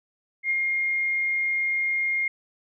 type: tone with ADSR envelope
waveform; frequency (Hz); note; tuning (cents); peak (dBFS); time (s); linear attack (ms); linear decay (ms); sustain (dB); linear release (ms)
sine; 2129; C7; +30; -20; 0.43-2.28; 71; 37; -2; 4
effects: none